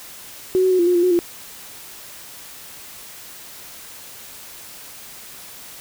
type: tone with pitch steps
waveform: sine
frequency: 371.5 / 373.7 / 368.2 / 345.5 / 357.6 / 346.9 / 363.9 / 345.9 Hz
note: F#4 / F#4 / F#4 / F4 / F4 / F4 / F#4 / F4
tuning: +7 / +17 / -8 / -19 / +41 / -12 / -29 / -17 cents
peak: -13 dBFS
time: 0.55-1.19 s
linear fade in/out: 0 ms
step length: 80 ms
effects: white hiss -39 dBFS RMS until 5.8 s